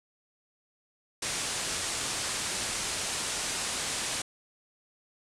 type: low-pass noise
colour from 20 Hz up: white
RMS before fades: -33 dBFS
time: 1.22-4.22 s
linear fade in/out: 5 ms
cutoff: 9600 Hz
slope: 48 dB/octave
effects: none